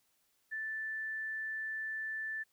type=tone; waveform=sine; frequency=1760 Hz; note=A6; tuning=in tune; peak=-36 dBFS; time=0.51-2.44 s; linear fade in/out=20 ms; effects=white hiss -75 dBFS RMS until 2.52 s